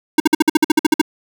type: tone bursts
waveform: square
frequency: 311.1 Hz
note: D#4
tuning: in tune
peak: -8 dBFS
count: 12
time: 0.18-1.015 s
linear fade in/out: 5 ms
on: 21 ms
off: 53 ms
effects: none